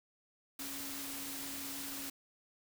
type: tone in noise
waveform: sine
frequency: 276.5 Hz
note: C#4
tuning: 4 cents flat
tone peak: -48 dBFS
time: 0.59-2.1 s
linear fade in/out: 5 ms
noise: white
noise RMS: -43 dBFS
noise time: 0.59-2.1 s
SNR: -8 dB
effects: none